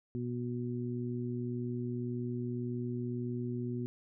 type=harmonic tone; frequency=121.8 Hz; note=B2; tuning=24 cents flat; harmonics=1 / 2 / 3; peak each=-37 / -37 / -41 dBFS; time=0.15-3.86 s; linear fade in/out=0 ms; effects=none